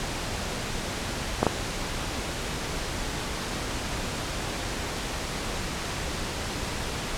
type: clicks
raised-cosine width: 1 ms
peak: -5 dBFS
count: 2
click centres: 1.43 / 1.467 s
effects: pink hiss -31 dBFS RMS until 7.17 s + low-pass 8000 Hz 12 dB/octave